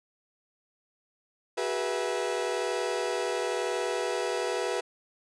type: tone cluster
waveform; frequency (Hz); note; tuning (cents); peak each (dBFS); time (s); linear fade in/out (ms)
35% pulse; 374.1 / 415.1 / 486.4 / 658; F#4 / G#4 / B4 / E5; +19 / -1 / -26 / -3; -32 / -33 / -30 / -34; 1.57-4.81; 10
effects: resampled to 22050 Hz